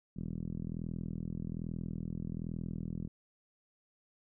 5% pulse tone with low-pass filter, 41.2 Hz, E1, in tune, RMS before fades -39 dBFS, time 0.16-3.08 s, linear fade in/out 10 ms, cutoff 190 Hz, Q 2, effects none

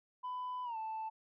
sine tone with pitch glide, 1000 to 880.7 Hz, B5 to A5, +21 to +1 cents, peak -36 dBFS, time 0.23-1.1 s, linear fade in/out 20 ms, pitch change -220 cents, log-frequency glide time 0.64-0.77 s, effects tanh soft clip ceiling -36 dBFS

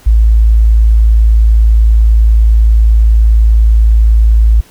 sine tone, 55 Hz, A1, in tune, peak -3 dBFS, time 0.06-4.61 s, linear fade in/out 10 ms, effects pink hiss -42 dBFS RMS until 4.7 s

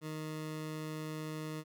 20% pulse tone, 155.56 Hz, D#3, in tune, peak -34 dBFS, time 0.01-1.64 s, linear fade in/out 50 ms, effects none

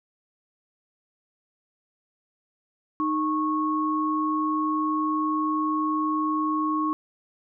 sine tone pair together, 308.7 / 1100 Hz, D#4 / C#6, -14 / -14 cents, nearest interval octave + minor seventh, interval 2200 cents, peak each -25 dBFS, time 3-6.93 s, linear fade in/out 0 ms, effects none

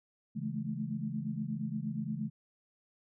sine chord, A major seventh, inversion first, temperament equal with one note detuned, 138.59 / 164.81 / 211.5 / 220 Hz, C#3 / E3 / G#3 / A3, 0 / 0 / +32 / 0 cents, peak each -40 / -40 / -38 / -39 dBFS, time 0.35-2.3 s, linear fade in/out 20 ms, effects none

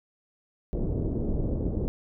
pink low-pass noise, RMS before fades -28 dBFS, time 0.73-1.88 s, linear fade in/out 0 ms, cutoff 470 Hz, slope 24 dB/octave, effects none

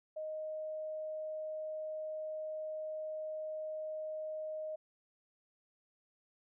sine tone, 622.3 Hz, D#5, in tune, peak -38 dBFS, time 0.16-4.76 s, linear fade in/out 10 ms, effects none

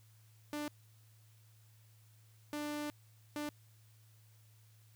sawtooth tone bursts at uneven times, 296.1 Hz, D4, 14 cents sharp, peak -34 dBFS, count 3, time 0.53-0.68 / 2.53-2.9 / 3.36-3.49 s, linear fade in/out 0 ms, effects added 109 Hz sine -61 dBFS peak until 4.95 s + white hiss -70 dBFS RMS until 4.95 s

